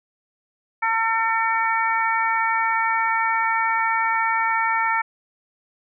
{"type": "harmonic tone", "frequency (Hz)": 451.4, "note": "A4", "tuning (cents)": 44, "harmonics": [2, 3, 4, 5], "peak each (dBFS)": [-22, -24, -25, -26], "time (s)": [0.82, 5.02], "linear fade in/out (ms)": 10, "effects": []}